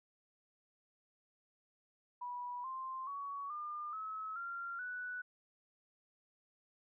sine tone with pitch steps, 978 / 1048.2 / 1123.4 / 1204.1 / 1290.5 / 1383.1 / 1482.4 Hz, B5 / C6 / C#6 / D6 / E6 / F6 / F#6, -17 / +3 / +23 / +43 / -37 / -17 / +3 cents, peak -40 dBFS, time 2.21-5.22 s, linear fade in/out 10 ms, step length 430 ms, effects none

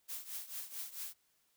blue noise with tremolo, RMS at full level -41 dBFS, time 0.08-1.14 s, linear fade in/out 20 ms, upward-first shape triangle, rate 4.5 Hz, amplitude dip 85%, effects white hiss -75 dBFS RMS until 1.56 s

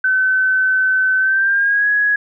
sine tone with pitch glide, 1523 to 1670.5 Hz, F#6 to G#6, +50 to +10 cents, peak -12 dBFS, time 0.04-2.16 s, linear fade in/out 5 ms, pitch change +160 cents, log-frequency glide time 1.18-1.88 s, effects none

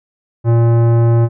sine tone with tanh clipping, 116.54 Hz, A#2, in tune, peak -10 dBFS, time 0.44-1.29 s, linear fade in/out 50 ms, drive 16 dB, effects none

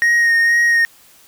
triangle tone with vibrato, 1864.7 Hz, A#6, in tune, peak -9 dBFS, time 0.02-0.85 s, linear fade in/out 0 ms, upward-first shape sine, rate 2.1 Hz, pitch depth 18 cents each way, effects white hiss -48 dBFS RMS until 1.27 s

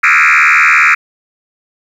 sine tone with frequency modulation, 1864.7 Hz, A#6, in tune, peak -3 dBFS, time 0.03-0.95 s, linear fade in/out 10 ms, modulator 77.5 Hz, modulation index 7.9, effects tanh soft clip ceiling -3 dBFS + 7-bit

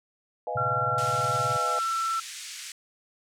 sine chord, F half-diminished seventh, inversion second, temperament equal with one note detuned, 497.6 / 622.3 / 698.5 / 830.6 Hz, Cb5 / Eb5 / F5 / Ab5, +13 / 0 / 0 / 0 cents, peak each -34 dBFS, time 0.47-1.79 s, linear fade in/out 2 ms
sine tone with tremolo, 123.47 Hz, B2, in tune, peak -28 dBFS, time 0.55-1.57 s, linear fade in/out 10 ms, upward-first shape sine, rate 19 Hz, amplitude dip 100%
sine tone with pitch glide, 1368 to 1339.1 Hz, F6 to E6, -36 to +27 cents, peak -25 dBFS, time 0.57-2.2 s, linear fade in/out 5 ms, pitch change -37 cents, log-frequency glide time 0.81-1.97 s
white band-pass noise, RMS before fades -40 dBFS, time 0.98-2.72 s, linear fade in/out 2 ms, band 1700 to 8400 Hz, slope 24 dB/octave
effects none

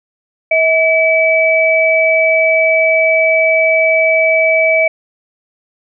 sine tone pair together, 643.7 / 2294 Hz, E5 / D7, -41 / -41 cents, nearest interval octave + minor seventh, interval 2200 cents, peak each -11 dBFS, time 0.51-4.88 s, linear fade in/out 5 ms, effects none

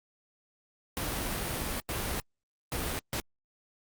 pink noise bursts at uneven times, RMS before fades -33 dBFS, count 4, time 0.97-1.8 / 1.89-2.2 / 2.72-2.99 / 3.13-3.2 s, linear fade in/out 0 ms, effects Opus 48 kbps

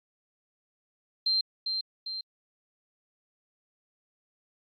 sine tone with echo, 4150 Hz, C8, 15 cents flat, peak -23 dBFS, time 1.26-1.41 s, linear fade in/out 5 ms, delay 400 ms, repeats 2, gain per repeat -5 dB, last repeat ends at 2.21 s, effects AAC 32 kbps

